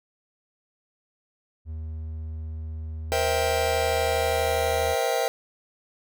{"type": "tone", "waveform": "triangle", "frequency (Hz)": 79, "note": "D#2", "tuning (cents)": 27, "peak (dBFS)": -29, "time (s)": [1.65, 4.96], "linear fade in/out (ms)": 50}
{"type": "chord", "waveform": "45% pulse", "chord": "C dominant seventh", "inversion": "third", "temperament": "just", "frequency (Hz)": [470.9, 523.3, 654.1, 784.9], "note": ["Bb4", "C5", "E5", "G5"], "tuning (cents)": [18, 0, -14, 2], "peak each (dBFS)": -28, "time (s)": [3.12, 5.28], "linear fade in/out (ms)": 0}
{"effects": []}